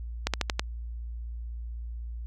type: slowing click train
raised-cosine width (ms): 0.2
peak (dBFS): -8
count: 5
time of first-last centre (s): 0.27-0.595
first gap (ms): 67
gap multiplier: 1.13
effects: added 58 Hz sine -34 dBFS peak until 2.26 s